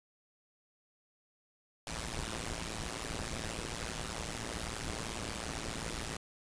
pink noise with amplitude modulation, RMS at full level -35 dBFS, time 1.87-6.17 s, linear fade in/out 2 ms, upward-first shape sine, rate 113 Hz, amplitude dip 100%, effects resampled to 22050 Hz

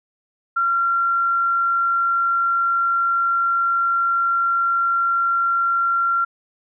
sine tone, 1373 Hz, F6, 30 cents flat, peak -16 dBFS, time 0.56-6.25 s, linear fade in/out 10 ms, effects none

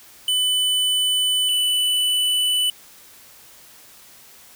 square tone pair in turn, 3000 / 2985 Hz, F#7 / F#7, +23 / +15 cents, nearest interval unison, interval 8 cents, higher first, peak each -18 dBFS, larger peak neither, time 0.28-1.49 / 1.49-2.7 s, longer neither, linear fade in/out 2 ms, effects white hiss -47 dBFS RMS until 4.55 s

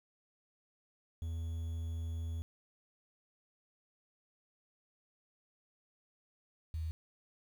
triangle / sine tone pair in turn, 82.41 / 80.06 Hz, E2 / D#2, 0 / +50 cents, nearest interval minor second, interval 50 cents, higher first, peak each -34 / -35 dBFS, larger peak first, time 1.22-2.42 / 6.74-6.91 s, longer first, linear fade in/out 0 ms, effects 10-bit

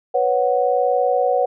sine chord, B suspended second, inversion none, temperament equal, 493.9 / 554.4 / 740 Hz, B4 / C#5 / F#5, 0 / 0 / 0 cents, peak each -19 / -20 / -19 dBFS, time 0.14-1.46 s, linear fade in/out 10 ms, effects none

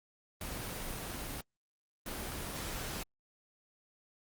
pink noise bursts at uneven times, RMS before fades -40 dBFS, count 2, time 0.41-1.41 / 2.06-3.03 s, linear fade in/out 2 ms, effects Opus 24 kbps

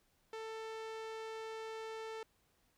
sawtooth tone with low-pass filter, 443.7 Hz, A4, 14 cents sharp, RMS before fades -45 dBFS, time 0.33-2.23 s, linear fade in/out 2 ms, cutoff 5900 Hz, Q 0.54, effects pink hiss -75 dBFS RMS until 2.77 s

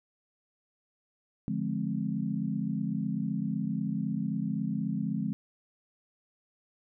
sine chord, D half-diminished seventh, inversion none, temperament equal with one note detuned, 146.83 / 174.61 / 210.6 / 261.6 Hz, D3 / F3 / Ab3 / C4, 0 / 0 / +24 / 0 cents, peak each -36 / -34 / -32 / -36 dBFS, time 1.48-5.33 s, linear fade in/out 0 ms, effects none

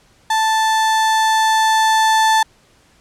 35% pulse tone with level ramp, 880 Hz, A5, in tune, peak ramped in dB -12 to -9 dBFS, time 0.3-2.43 s, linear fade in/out 5 ms, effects pink hiss -53 dBFS RMS until 3 s + low-pass 9000 Hz 12 dB/octave

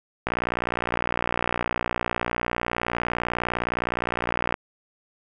click train, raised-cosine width 0.5 ms, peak -9 dBFS, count 256, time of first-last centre 0.27-4.541 s, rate 59.7 Hz, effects none

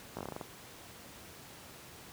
slowing click train, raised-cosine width 1 ms, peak -25 dBFS, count 9, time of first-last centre 0.17-0.412 s, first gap 17 ms, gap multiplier 1.16, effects pink hiss -51 dBFS RMS until 2.12 s + high-pass 80 Hz 12 dB/octave

